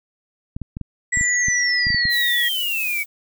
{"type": "clicks", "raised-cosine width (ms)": 5, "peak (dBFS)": -16, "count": 11, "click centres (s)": [0.565, 0.617, 0.769, 0.813, 1.173, 1.211, 1.484, 1.869, 1.904, 1.946, 2.054]}
{"type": "tone with pitch glide", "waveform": "sine", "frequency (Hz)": [1959, 1919.8], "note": ["B6", "B6"], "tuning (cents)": [-15, -50], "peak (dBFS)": -18, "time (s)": [1.12, 2.49], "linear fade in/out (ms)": 10, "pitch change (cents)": -35, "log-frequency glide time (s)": [1.78, 2.08]}
{"type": "exponential sweep", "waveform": "sine", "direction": "down", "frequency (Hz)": [7800, 2233], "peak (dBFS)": -21, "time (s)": [1.12, 3.04], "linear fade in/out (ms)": 20}
{"type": "noise", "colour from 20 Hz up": "violet", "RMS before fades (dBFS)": -29, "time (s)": [2.09, 3.06], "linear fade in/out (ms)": 50}
{"effects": []}